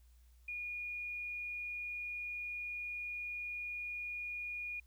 sine tone, 2440 Hz, D#7, 34 cents flat, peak -39 dBFS, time 0.48-4.8 s, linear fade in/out 5 ms, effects added 60 Hz sine -60 dBFS peak until 4.86 s + white hiss -75 dBFS RMS until 4.86 s

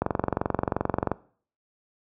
click train, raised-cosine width 1 ms, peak -9 dBFS, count 26, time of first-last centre 0.02-1.116 s, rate 22.8 Hz, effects noise-tail reverb RT60 0.5 s tail -20 dB re dry + high-pass 60 Hz 12 dB/octave

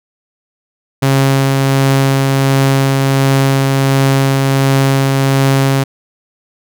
sawtooth tone with tremolo, 135.9 Hz, C#3, 34 cents flat, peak -4 dBFS, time 1.02-5.84 s, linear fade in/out 10 ms, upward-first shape triangle, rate 1.4 Hz, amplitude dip 25%, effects none

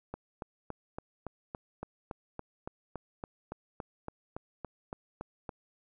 click train, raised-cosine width 1 ms, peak -24 dBFS, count 20, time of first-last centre 0.14-5.492 s, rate 3.55 Hz, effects none

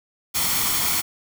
white noise with comb filter, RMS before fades -22 dBFS, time 0.34-1.02 s, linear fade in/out 20 ms, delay 0.91 ms, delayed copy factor +0.5, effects none

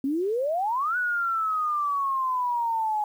sine exponential two-way sweep, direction up then down, 261 to 1488 to 835 Hz, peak -23 dBFS, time 0.04-3.04 s, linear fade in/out 2 ms, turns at 0.97 s, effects 9-bit

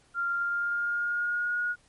sine tone with pitch glide, 1390 to 1444.8 Hz, F6 to F#6, -9 to -42 cents, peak -26 dBFS, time 0.14-1.76 s, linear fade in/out 50 ms, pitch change +67 cents, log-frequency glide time 0.3-1.6 s, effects pink hiss -63 dBFS RMS until 1.88 s + MP3 48 kbps

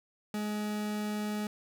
40% pulse tone, 210.2 Hz, G#3, 21 cents sharp, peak -31 dBFS, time 0.34-1.47 s, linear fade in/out 2 ms, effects none

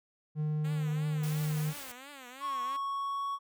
triangle tone, 152.4 Hz, D#3, 36 cents flat, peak -27 dBFS, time 0.35-1.74 s, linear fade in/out 50 ms
5% pulse tone with vibrato, 266.1 Hz, C4, 29 cents sharp, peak -35 dBFS, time 0.64-2.77 s, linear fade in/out 10 ms, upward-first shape triangle, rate 2.9 Hz, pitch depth 180 cents each way
white noise with tremolo, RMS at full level -44 dBFS, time 1.23-1.92 s, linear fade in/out 5 ms, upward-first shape triangle, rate 5.9 Hz, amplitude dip 25%
triangle tone with pitch glide, 1100 to 1114.7 Hz, C#6 to C#6, -14 to +9 cents, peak -30 dBFS, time 2.4-3.39 s, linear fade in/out 50 ms, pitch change +23 cents, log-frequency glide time 2.54-3.26 s
effects none

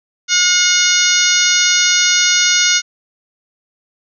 harmonic tone, 721 Hz, F#5, 45 cents flat, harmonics 2 / 3 / 4 / 5 / 6 / 7 / 8 / 9, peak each -18 / -19 / -20 / -19 / -20 / -20 / -18 / -17 dBFS, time 0.28-2.82 s, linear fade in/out 50 ms, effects none

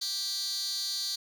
15% pulse tone with high-pass filter, 392 Hz, G4, in tune, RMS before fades -33 dBFS, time 0.01-1.16 s, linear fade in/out 10 ms, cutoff 4600 Hz, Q 7.4, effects none

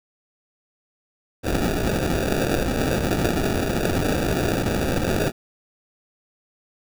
white noise with sample-and-hold, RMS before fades -22 dBFS, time 1.43-5.32 s, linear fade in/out 50 ms, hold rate 1050 Hz, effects none

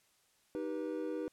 triangle chord, Eb augmented, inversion none, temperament just, 311.1 / 388.9 / 486.1 Hz, Eb4 / G4 / B4, 0 / -14 / -28 cents, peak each -37 / -40 / -38 dBFS, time 0.55-1.28 s, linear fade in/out 0 ms, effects white hiss -71 dBFS RMS until 1.32 s + low-pass 11000 Hz 12 dB/octave

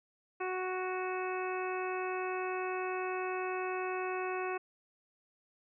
harmonic tone, 370 Hz, F#4, in tune, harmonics 1 / 2 / 3 / 4 / 5 / 6 / 7, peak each -36 / -40 / -41 / -44 / -48 / -49 / -44 dBFS, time 0.4-4.58 s, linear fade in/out 10 ms, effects none

